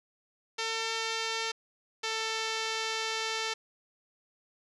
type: tone pair in turn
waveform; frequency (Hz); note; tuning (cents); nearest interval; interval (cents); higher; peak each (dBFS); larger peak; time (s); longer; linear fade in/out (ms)
5% pulse; 449.7 / 444.5; A4 / A4; +38 / +18; unison; 20; first; -19; neither; 0.58-1.52 / 2.03-3.54; second; 10
effects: resampled to 22050 Hz + 10-bit